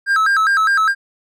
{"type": "tone with vibrato", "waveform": "triangle", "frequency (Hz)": 1442, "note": "F#6", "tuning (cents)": -45, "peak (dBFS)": -10, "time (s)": [0.06, 0.95], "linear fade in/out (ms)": 50, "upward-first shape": "square", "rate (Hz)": 4.9, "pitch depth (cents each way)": 180, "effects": []}